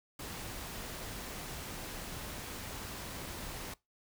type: noise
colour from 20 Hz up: pink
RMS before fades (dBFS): -43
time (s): 0.19-3.74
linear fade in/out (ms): 5
effects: noise-tail reverb RT60 0.2 s tail -21 dB re dry